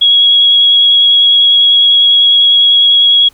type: tone with vibrato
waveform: sine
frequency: 3322 Hz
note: G#7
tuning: in tune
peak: -4 dBFS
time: 0.01-3.29 s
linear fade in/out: 10 ms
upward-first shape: sine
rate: 10 Hz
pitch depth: 9 cents each way
effects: pink hiss -47 dBFS RMS until 3.33 s